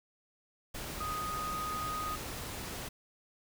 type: tone in noise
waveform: sine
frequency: 1244.5 Hz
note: D#6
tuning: in tune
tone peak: -35 dBFS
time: 1-2.16 s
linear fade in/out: 10 ms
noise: pink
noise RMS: -41 dBFS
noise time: 0.74-2.89 s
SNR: +3 dB
effects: none